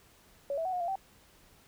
sine tone with pitch steps, 562 / 654 / 747 / 720 / 689 / 772 Hz, C#5 / E5 / F#5 / F#5 / F5 / G5, +24 / -14 / +16 / -47 / -24 / -27 cents, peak -30 dBFS, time 0.5-0.956 s, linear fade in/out 2 ms, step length 76 ms, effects pink hiss -61 dBFS RMS until 1.67 s

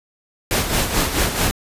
pink noise with tremolo, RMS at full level -17 dBFS, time 0.51-1.51 s, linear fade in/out 0 ms, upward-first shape sine, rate 4.6 Hz, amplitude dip 60%, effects resampled to 32000 Hz

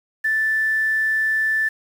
sine tone with quantisation, 1760 Hz, A6, in tune, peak -17 dBFS, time 0.24-1.69 s, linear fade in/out 10 ms, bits 7, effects none

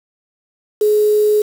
sine tone with quantisation, 422.1 Hz, G#4, 28 cents sharp, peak -10 dBFS, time 0.81-1.42 s, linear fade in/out 5 ms, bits 5, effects none

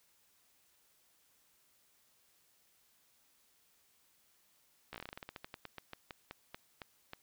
slowing click train, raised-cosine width 0.3 ms, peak -28 dBFS, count 23, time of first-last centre 4.93-7.134 s, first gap 14 ms, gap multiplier 1.16, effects white hiss -71 dBFS RMS until 7.22 s

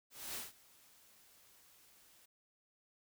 white noise with ADSR envelope, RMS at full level -42 dBFS, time 0.1-2.26 s, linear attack 250 ms, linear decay 170 ms, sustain -23 dB, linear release 9 ms, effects none

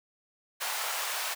pink high-pass noise, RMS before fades -33 dBFS, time 0.6-1.35 s, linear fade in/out 20 ms, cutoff 690 Hz, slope 24 dB/octave, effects none

